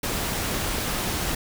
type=noise; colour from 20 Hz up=pink; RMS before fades=-27 dBFS; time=0.03-1.35 s; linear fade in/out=5 ms; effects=none